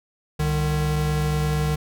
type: tone pair together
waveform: square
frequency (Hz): 66.6 / 151.6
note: C2 / D#3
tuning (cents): +31 / -45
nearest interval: octave + major second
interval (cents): 1424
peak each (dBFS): -27 / -22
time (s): 0.39-1.76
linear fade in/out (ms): 10
effects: none